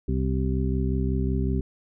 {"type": "harmonic tone with a mistuned harmonic", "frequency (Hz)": 65.41, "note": "C2", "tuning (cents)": 0, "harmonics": [1, 2, 3, 4, 6], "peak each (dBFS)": [-25, -28, -30, -31, -33], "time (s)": [0.08, 1.61], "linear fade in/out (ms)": 5, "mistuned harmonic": 6, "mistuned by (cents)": -29, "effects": []}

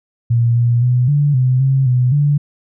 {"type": "tone with pitch steps", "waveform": "sine", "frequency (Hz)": [117.7, 119.3, 124.2, 145.2, 127.8, 134.4, 125.1, 145.2], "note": ["A#2", "A#2", "B2", "D3", "C3", "C3", "B2", "D3"], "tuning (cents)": [17, 41, 10, -19, -40, 47, 23, -19], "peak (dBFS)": -10, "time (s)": [0.3, 2.38], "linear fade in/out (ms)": 10, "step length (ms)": 260, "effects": []}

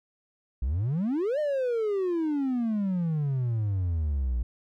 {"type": "exponential two-way sweep", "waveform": "triangle", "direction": "up then down", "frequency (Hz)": [56.9, 617, 56.9], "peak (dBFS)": -22, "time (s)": [0.62, 4.43], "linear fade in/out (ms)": 5, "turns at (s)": 1.39, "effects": ["tanh soft clip ceiling -18 dBFS"]}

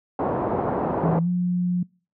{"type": "low-pass noise", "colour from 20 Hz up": "white", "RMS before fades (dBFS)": -24, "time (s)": [0.19, 1.19], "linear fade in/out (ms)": 2, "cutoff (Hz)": 870, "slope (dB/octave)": 24}
{"type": "tone with pitch glide", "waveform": "sine", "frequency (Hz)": [165.4, 178.3], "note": ["E3", "F3"], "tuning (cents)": [6, 36], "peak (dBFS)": -19, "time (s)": [1.03, 1.83], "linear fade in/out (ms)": 5, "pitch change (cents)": 130, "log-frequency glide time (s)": [1.2, 1.28]}
{"effects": ["noise-tail reverb RT60 0.4 s tail -26 dB re dry", "high-pass 100 Hz 12 dB/octave"]}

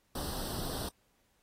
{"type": "noise with comb filter", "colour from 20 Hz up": "pink", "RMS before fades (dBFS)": -38, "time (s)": [0.15, 0.89], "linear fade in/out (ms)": 5, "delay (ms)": 0.22, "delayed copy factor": 0.85, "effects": ["pink hiss -73 dBFS RMS until 1.42 s", "AAC 48 kbps"]}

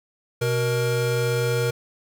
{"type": "tone pair together", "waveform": "square", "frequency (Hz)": [124.94, 471.7], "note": ["B2", "A#4"], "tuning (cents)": [20, 20], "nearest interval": "octave + major seventh", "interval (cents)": 2300, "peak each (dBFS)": -24, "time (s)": [0.41, 1.71], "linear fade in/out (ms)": 10, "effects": []}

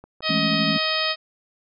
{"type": "click train", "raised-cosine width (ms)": 1, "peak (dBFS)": -28, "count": 4, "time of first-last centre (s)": [0.04, 0.538], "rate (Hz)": 6.02}
{"type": "harmonic tone", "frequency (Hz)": 630, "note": "D#5", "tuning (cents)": 21, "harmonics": [1, 2, 3, 4, 5, 6, 7, 8], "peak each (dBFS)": [-29, -29, -29, -29, -29, -29, -29, -29], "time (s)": [0.22, 1.16], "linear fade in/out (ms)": 50}
{"type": "chord", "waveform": "sine", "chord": "A major seventh", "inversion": "second", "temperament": "equal", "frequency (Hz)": [164.81, 207.7, 220, 277.2], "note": ["E3", "G#3", "A3", "C#4"], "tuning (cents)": [0, 0, 0, 0], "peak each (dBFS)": -27, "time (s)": [0.29, 0.78], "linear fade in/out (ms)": 10}
{"effects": []}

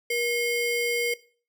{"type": "ring-modulated tone", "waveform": "square", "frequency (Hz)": 1316, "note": "E6", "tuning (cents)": -3, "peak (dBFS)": -22, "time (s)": [0.1, 1.14], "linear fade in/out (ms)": 5, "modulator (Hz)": 840, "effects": ["noise-tail reverb RT60 0.4 s tail -18 dB re dry"]}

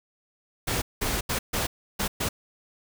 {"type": "noise bursts at uneven times", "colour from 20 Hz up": "pink", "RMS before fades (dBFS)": -27, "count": 6, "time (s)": [[0.67, 0.82], [1.01, 1.21], [1.29, 1.39], [1.53, 1.67], [1.99, 2.08], [2.2, 2.29]], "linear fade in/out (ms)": 10, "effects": []}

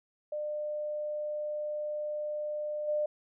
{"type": "tone with level steps", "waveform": "sine", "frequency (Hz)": 600, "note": "D5", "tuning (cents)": 37, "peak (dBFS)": [-32, -27], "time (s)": [0.32, 3.06], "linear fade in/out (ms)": 5, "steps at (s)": 2.87, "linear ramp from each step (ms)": 20, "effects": []}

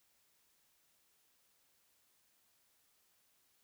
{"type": "silence", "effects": ["white hiss -74 dBFS RMS until 3.63 s"]}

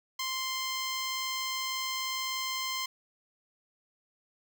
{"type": "tone", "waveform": "10% pulse", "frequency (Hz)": 1046.5, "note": "C6", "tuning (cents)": 0, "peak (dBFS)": -23, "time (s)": [0.19, 2.86], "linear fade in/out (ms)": 5, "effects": []}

